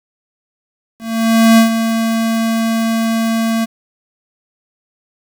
square tone with ADSR envelope, 226.1 Hz, A3, 47 cents sharp, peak -5 dBFS, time 0.99-3.66 s, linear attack 590 ms, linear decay 110 ms, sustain -9 dB, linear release 23 ms, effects 7-bit

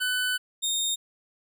25% pulse tone pair in turn, 1500 / 3681 Hz, F#6 / A#7, +23 / -23 cents, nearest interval octave + major third, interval 1554 cents, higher second, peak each -21 / -21 dBFS, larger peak neither, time 0-0.38 / 0.62-0.96 s, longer first, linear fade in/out 20 ms, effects none

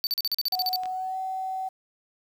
square tone bursts, 4560 Hz, C#8, 48 cents sharp, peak -24 dBFS, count 11, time 0.04-0.759 s, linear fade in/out 0 ms, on 29 ms, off 40 ms
sine tone with pitch glide, 740 to 756.9 Hz, F#5 to F#5, 0 to +39 cents, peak -28 dBFS, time 0.52-1.69 s, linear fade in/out 10 ms, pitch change +39 cents, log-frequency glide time 0.83-1.18 s
clicks, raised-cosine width 0.2 ms, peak -24 dBFS, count 2, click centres 0.835 / 0.857 s
effects 9-bit

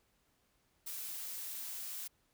blue noise, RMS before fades -43 dBFS, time 0.86-2.08 s, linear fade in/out 10 ms, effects pink hiss -75 dBFS RMS until 2.33 s

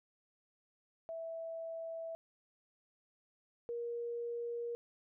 sine tone pair in turn, 657 / 472.3 Hz, E5 / A#4, -6 / +23 cents, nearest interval tritone, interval 571 cents, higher first, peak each -40 / -37 dBFS, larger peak second, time 1.09-2.15 / 3.69-4.75 s, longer neither, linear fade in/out 0 ms, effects none

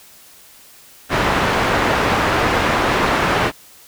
white low-pass noise, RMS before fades -17 dBFS, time 1.09-3.52 s, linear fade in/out 50 ms, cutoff 1500 Hz, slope 12 dB/octave, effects white hiss -45 dBFS RMS until 3.87 s

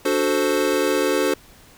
square chord, D dominant seventh, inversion none, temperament equal, 293.7 / 370 / 440 / 523.3 Hz, D4 / F#4 / A4 / C5, 0 / 0 / 0 / 0 cents, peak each -25 / -24 / -24 / -24 dBFS, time 0.05-1.34 s, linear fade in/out 5 ms, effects pink hiss -49 dBFS RMS until 1.77 s

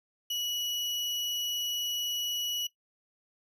35% pulse tone, 2931 Hz, F#7, 17 cents flat, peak -29 dBFS, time 0.3-2.67 s, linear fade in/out 5 ms, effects noise-tail reverb RT60 0.1 s tail -17 dB re dry

